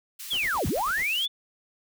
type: high-pass noise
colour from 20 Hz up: white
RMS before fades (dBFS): -39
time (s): 0.19-1.26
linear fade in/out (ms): 10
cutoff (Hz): 2100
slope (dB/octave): 12
type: linear two-way sweep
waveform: sine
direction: down then up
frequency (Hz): 3555 to 45 to 3555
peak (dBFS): -24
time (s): 0.3-1.28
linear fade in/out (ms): 20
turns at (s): 0.67
type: noise with tremolo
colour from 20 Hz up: pink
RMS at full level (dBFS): -41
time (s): 0.32-1.07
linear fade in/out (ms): 10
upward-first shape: sine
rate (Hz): 9.2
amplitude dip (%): 100
effects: none